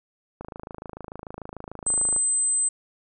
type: click train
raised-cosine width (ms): 1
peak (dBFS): -22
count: 48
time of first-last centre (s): 0.41-2.164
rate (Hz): 26.8
type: tone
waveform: sine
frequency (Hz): 8160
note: C9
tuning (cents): -44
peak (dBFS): -20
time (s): 1.86-2.69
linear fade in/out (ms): 10
effects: none